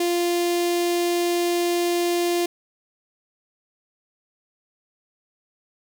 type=tone with notch filter; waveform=sawtooth; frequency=347.9 Hz; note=F4; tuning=7 cents flat; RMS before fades=-22 dBFS; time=0-2.46 s; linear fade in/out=5 ms; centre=1300 Hz; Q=0.92; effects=none